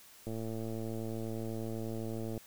click train, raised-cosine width 2 ms, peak -27 dBFS, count 237, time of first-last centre 0.27-2.377 s, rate 112 Hz, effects white hiss -57 dBFS RMS until 2.46 s

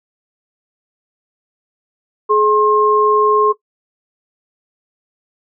sine tone pair together, 423.6 / 1067.4 Hz, G#4 / C6, +34 / +34 cents, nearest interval octave + major third, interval 1600 cents, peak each -12 dBFS, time 2.29-3.53 s, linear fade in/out 20 ms, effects noise-tail reverb RT60 0.1 s tail -17 dB re dry

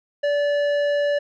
sine tone with tanh clipping, 579 Hz, D5, 25 cents flat, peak -20 dBFS, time 0.23-1.19 s, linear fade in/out 10 ms, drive 12 dB, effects none

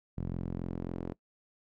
sawtooth tone with band-pass filter sweep, 43.65 Hz, F1, in tune, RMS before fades -37 dBFS, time 0.17-1.13 s, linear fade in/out 10 ms, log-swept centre 160 to 320 Hz, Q 1.1, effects noise-tail reverb RT60 0.1 s tail -21 dB re dry

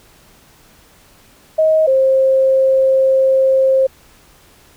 sine tone pair in turn, 631 / 530.6 Hz, D#5 / C5, +24 / +24 cents, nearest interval minor third, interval 300 cents, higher first, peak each -9 dBFS, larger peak neither, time 1.58-1.87 / 1.87-3.87 s, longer second, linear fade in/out 10 ms, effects pink hiss -48 dBFS RMS until 4.76 s

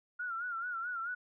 sine tone with vibrato, 1407 Hz, F6, 12 cents sharp, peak -35 dBFS, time 0.19-1.15 s, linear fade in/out 10 ms, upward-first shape sine, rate 4.6 Hz, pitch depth 93 cents each way, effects none

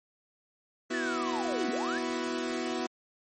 sawtooth chord, B suspended fourth, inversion none, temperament equal, 246.9 / 329.6 / 370 Hz, B3 / E4 / F#4, 0 / 0 / 0 cents, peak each -31 dBFS, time 0.9-2.87 s, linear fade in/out 10 ms
sine linear two-way sweep, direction down then up, 1797 to 208.5 to 1797 Hz, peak -33 dBFS, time 0.93-1.99 s, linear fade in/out 10 ms, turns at 1.69 s
effects MP3 32 kbps

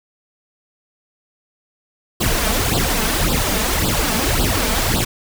pink noise with flanger, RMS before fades -18 dBFS, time 2.2-5.05 s, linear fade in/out 10 ms, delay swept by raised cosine 0.23 to 4.63 ms, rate 1.8 Hz, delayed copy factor +0.85, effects none

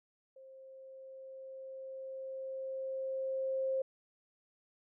sine tone with level ramp, 530 Hz, C5, 22 cents sharp, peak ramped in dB -52 to -30 dBFS, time 0.36-3.82 s, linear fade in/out 5 ms, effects none

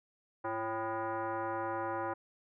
sine tone with frequency modulation, 103.83 Hz, G#2, in tune, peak -33 dBFS, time 0.44-2.14 s, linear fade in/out 10 ms, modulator 445 Hz, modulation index 2.7, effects none

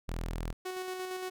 sawtooth tone, 41.36 Hz, E1, 7 cents sharp, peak -30 dBFS, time 0.08-0.53 s, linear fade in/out 10 ms
sawtooth tone with tremolo, 370 Hz, F#4, in tune, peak -31 dBFS, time 0.65-1.3 s, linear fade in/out 10 ms, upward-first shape square, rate 8.7 Hz, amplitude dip 30%
effects none

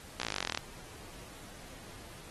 slowing click train, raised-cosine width 0.2 ms, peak -15 dBFS, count 19, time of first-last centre 0.2-0.575 s, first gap 16 ms, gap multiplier 1.03, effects pink hiss -51 dBFS RMS until 2.3 s + AAC 32 kbps

